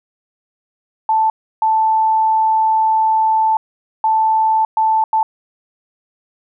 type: tone bursts at uneven times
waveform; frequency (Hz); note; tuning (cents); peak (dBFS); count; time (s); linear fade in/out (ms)
sine; 880; A5; 0; -11; 5; 1.09-1.3 / 1.62-3.57 / 4.04-4.65 / 4.77-5.04 / 5.13-5.23; 2
effects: none